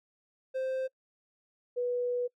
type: tone pair in turn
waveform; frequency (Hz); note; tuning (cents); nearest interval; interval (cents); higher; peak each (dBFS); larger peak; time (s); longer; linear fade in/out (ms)
triangle / sine; 523 / 489.9; C5 / B4; -1 / -14; minor second; 113; first; -28; neither; 0.54-0.88 / 1.76-2.28; second; 20
effects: noise-tail reverb RT60 0.1 s tail -25 dB re dry